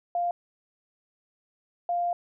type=tone pair in turn; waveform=sine; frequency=698.5 / 698.5 Hz; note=F5 / F5; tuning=0 / 0 cents; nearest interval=unison; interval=0 cents; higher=neither; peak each=-24 dBFS; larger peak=neither; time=0.15-0.31 / 1.89-2.13 s; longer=second; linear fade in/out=2 ms; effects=none